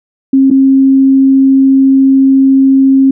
sine tone with dropouts, 268.6 Hz, C4, 46 cents sharp, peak -3 dBFS, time 0.33-3.11 s, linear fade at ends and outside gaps 5 ms, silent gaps 0.503-0.51 s, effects none

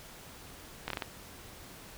slowing click train, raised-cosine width 0.3 ms, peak -17 dBFS, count 5, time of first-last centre 0.88-1.022 s, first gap 23 ms, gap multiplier 1.3, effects pink hiss -50 dBFS RMS until 1.97 s

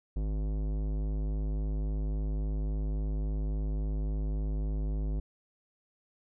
sine tone with tanh clipping, 51.8 Hz, G#1, 4 cents flat, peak -31 dBFS, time 0.16-5.2 s, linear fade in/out 5 ms, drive 17 dB, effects none

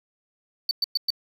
triangle tone bursts, 4540 Hz, C#8, 41 cents sharp, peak -19 dBFS, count 4, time 0.69-1.104 s, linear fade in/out 2 ms, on 21 ms, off 110 ms, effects none

